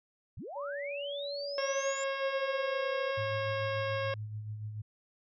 sine linear sweep, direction up, 54.4 to 7270 Hz, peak -40 dBFS, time 0.37-2.04 s, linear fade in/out 5 ms
sine tone with pitch glide, 569 to 509.9 Hz, C#5 to C5, +45 to -45 cents, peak -36 dBFS, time 0.55-3.12 s, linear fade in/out 20 ms, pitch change -190 cents, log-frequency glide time 1.47-2.93 s
harmonic tone, 544 Hz, C#5, 33 cents flat, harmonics 1 / 2 / 3 / 4 / 5 / 6 / 7 / 9 / 10, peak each -33 / -39 / -40 / -44 / -45 / -47 / -51 / -54 / -56 dBFS, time 1.58-4.14 s, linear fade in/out 2 ms
sine tone with tremolo, 106.7 Hz, G#2, 47 cents sharp, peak -35 dBFS, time 3.17-4.82 s, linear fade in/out 10 ms, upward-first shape sine, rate 6.9 Hz, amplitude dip 45%
effects none

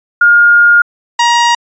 sine / sawtooth tone pair in turn, 1419 / 947.1 Hz, F6 / A#5, +27 / +27 cents, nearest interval perfect fifth, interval 700 cents, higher first, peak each -3 dBFS, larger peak neither, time 0.21-0.82 / 1.19-1.55 s, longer first, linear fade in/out 5 ms, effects resampled to 16000 Hz

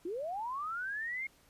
sine linear sweep, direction up, 320.8 to 2169 Hz, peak -35 dBFS, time 0.05-1.27 s, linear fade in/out 5 ms, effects pink hiss -65 dBFS RMS until 1.49 s + resampled to 32000 Hz

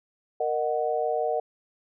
sine chord, D# minor, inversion second, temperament equal with one note detuned, 466.2 / 614.4 / 740 Hz, A#4 / D#5 / F#5, 0 / -22 / 0 cents, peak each -28 dBFS, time 0.4-1.4 s, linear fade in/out 5 ms, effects none

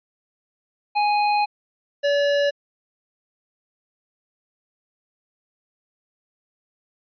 square tone pair in turn, 830.6 / 572 Hz, G#5 / D5, 0 / -46 cents, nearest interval tritone, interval 646 cents, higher first, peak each -18 dBFS, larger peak neither, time 0.95-1.46 / 2.03-2.51 s, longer first, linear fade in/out 20 ms, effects resampled to 11025 Hz

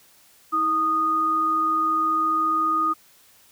sine tone pair together, 320.6 / 1235.1 Hz, E4 / D#6, -48 / -13 cents, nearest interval octave + major seventh, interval 2335 cents, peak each -30 / -19 dBFS, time 0.52-2.94 s, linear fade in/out 20 ms, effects white hiss -55 dBFS RMS until 3.51 s

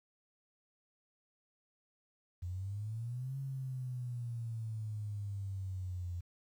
sine exponential two-way sweep, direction up then down, 86.9 to 137 to 86.9 Hz, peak -37 dBFS, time 2.42-6.21 s, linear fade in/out 10 ms, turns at 3.38 s, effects 11-bit

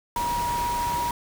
sine tone in noise, 956 Hz, A#5, 43 cents sharp, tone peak -24 dBFS, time 0.16-1.11 s, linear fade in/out 2 ms, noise pink, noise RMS -33 dBFS, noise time 0.16-1.11 s, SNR +6 dB, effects none

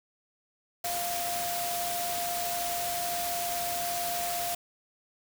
sine tone in noise, 698.5 Hz, F5, in tune, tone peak -32 dBFS, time 0.84-4.55 s, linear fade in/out 5 ms, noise white, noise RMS -34 dBFS, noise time 0.84-4.55 s, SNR -1 dB, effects none

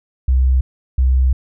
sine tone pair in turn, 64.5 / 64.5 Hz, C2 / C2, -24 / -24 cents, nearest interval unison, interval 0 cents, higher neither, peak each -10 dBFS, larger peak neither, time 0.28-0.61 / 0.98-1.33 s, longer second, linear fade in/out 5 ms, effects none

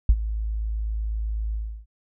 sine tone with ADSR envelope, 54 Hz, A1, 32 cents flat, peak -9 dBFS, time 0.09-1.86 s, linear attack 3 ms, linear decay 54 ms, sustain -15 dB, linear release 320 ms, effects none

